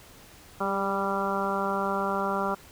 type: harmonic tone with a mistuned harmonic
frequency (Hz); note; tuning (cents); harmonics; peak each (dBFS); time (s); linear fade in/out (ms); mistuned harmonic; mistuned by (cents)
196.3; G3; +3; 1 / 2 / 3 / 4 / 5 / 6 / 7; -33 / -33 / -33 / -33 / -33 / -33 / -33; 0.6-2.55; 10; 2; +17
effects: pink hiss -51 dBFS RMS until 2.71 s